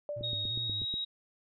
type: tone with exponential decay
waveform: sine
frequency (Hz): 587.3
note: D5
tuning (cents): 0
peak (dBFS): -32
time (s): 0.09-0.74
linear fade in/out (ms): 1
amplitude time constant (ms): 140
type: tone with vibrato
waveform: triangle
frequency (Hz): 110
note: A2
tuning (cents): 0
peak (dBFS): -38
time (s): 0.16-0.85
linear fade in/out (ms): 10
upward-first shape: square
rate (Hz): 2.9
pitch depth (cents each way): 110
type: click train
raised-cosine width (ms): 3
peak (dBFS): -30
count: 7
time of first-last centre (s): 0.21-0.94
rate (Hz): 8.22
type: tone with pitch glide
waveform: sine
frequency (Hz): 3753 to 3808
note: A#7 to A#7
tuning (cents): +11 to +36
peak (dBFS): -32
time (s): 0.23-1.05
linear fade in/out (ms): 10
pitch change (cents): +25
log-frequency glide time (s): 0.52-0.83
effects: none